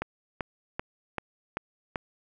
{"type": "click train", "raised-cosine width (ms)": 0.5, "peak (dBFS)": -15, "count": 6, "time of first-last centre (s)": [0.02, 1.958], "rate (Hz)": 2.58, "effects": []}